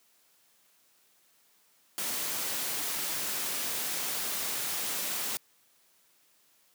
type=noise; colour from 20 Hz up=white; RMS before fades=-33 dBFS; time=1.98-5.37 s; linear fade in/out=0 ms; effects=white hiss -66 dBFS RMS until 6.74 s + high-pass 150 Hz 12 dB/octave